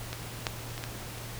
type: clicks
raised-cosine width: 0.2 ms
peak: -17 / -10 / -21 / -17 / -27 dBFS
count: 5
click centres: 0.13 / 0.468 / 0.779 / 0.839 / 1.181 s
effects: added 116 Hz sine -42 dBFS peak until 1.39 s + pink hiss -42 dBFS RMS until 1.39 s